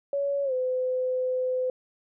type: tone with pitch glide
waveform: sine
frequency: 562 to 509.4 Hz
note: C#5 to C5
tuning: +24 to -46 cents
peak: -24 dBFS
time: 0.13-1.7 s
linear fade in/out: 2 ms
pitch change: -170 cents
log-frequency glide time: 0.44-0.53 s
effects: none